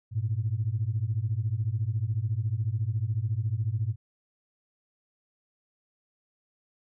sine beating tone pair, 102.4 / 116.4 Hz, G#2 / A#2, -24 / -2 cents, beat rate 14 Hz, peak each -28 dBFS, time 0.11-3.96 s, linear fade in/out 50 ms, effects tanh soft clip ceiling -18 dBFS

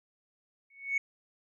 sine tone with exponential growth, 2217 Hz, C#7, in tune, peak -22 dBFS, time 0.7-0.98 s, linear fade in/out 5 ms, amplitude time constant 60 ms, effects tanh soft clip ceiling -22 dBFS

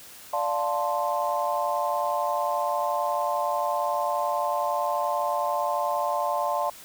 sine chord, D minor seventh, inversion none, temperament equal, 587.3 / 698.5 / 880 / 1046.5 Hz, D5 / F5 / A5 / C6, 0 / 0 / 0 / 0 cents, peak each -29 dBFS, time 0.33-6.7 s, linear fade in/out 5 ms, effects white hiss -46 dBFS RMS until 6.84 s

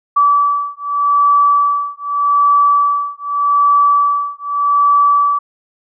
sine beating tone pair, 1152 / 1152.83 Hz, D6 / D6, -34 / -32 cents, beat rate 0.83 Hz, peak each -13 dBFS, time 0.16-5.39 s, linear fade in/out 10 ms, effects none

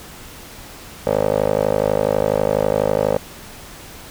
15% pulse tone with band-pass filter, 52.1 Hz, G#1, 6 cents sharp, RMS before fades -18 dBFS, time 1.07-3.18 s, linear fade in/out 0 ms, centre 560 Hz, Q 3.1, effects pink hiss -38 dBFS RMS until 4.1 s

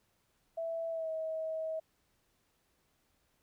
sine tone with pitch glide, 660 to 639 Hz, E5 to D#5, +2 to +46 cents, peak -34 dBFS, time 0.57-1.8 s, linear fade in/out 10 ms, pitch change -56 cents, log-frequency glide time 0.9-1.1 s, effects pink hiss -75 dBFS RMS until 3.42 s

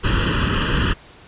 pink noise with comb filter, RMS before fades -18 dBFS, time 0.03-0.94 s, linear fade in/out 20 ms, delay 0.68 ms, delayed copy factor +0.95, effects pink hiss -45 dBFS RMS until 1.27 s + resampled to 8000 Hz

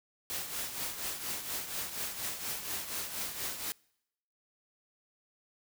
white noise with tremolo, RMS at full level -35 dBFS, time 0.3-3.72 s, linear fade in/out 0 ms, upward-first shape triangle, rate 4.2 Hz, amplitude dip 65%, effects noise-tail reverb RT60 0.8 s tail -26 dB re dry

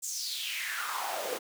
pink noise with high-pass filter sweep, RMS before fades -35 dBFS, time 0.02-1.39 s, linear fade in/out 20 ms, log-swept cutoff 7600 to 400 Hz, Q 4.6, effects none

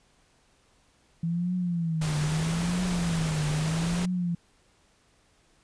sine tone with vibrato, 164.81 Hz, E3, in tune, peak -25 dBFS, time 1.23-4.35 s, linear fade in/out 5 ms, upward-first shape triangle, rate 0.78 Hz, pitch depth 180 cents each way
pink noise, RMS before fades -34 dBFS, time 2.01-4.06 s, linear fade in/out 10 ms
effects pink hiss -64 dBFS RMS until 5.63 s + resampled to 22050 Hz

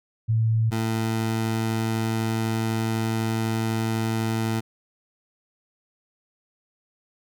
sine / 20% pulse tone pair in turn, 112 / 112 Hz, A2 / A2, +31 / +31 cents, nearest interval unison, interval 0 cents, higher neither, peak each -18 dBFS, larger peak neither, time 0.28-0.71 / 0.71-4.61 s, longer second, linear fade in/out 20 ms, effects none

